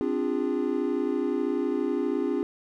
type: chord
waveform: triangle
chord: D half-diminished seventh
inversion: third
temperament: equal with one note detuned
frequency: 261.6 / 293.7 / 349.2 / 407.5 Hz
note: C4 / D4 / F4 / Ab4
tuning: 0 / 0 / 0 / -33 cents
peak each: -28 dBFS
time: 0.01-2.43 s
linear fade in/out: 0 ms
effects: none